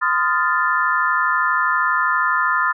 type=chord; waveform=sine; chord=F dominant seventh; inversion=second; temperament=equal with one note detuned; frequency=1027.3 / 1244.5 / 1396.9 / 1760 Hz; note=C6 / Eb6 / F6 / A6; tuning=-32 / 0 / 0 / 0 cents; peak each=-21 dBFS; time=0.01-2.73 s; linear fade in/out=20 ms; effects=none